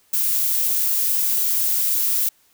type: noise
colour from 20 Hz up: violet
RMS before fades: -20 dBFS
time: 0.13-2.29 s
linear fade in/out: 5 ms
effects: white hiss -59 dBFS RMS until 2.53 s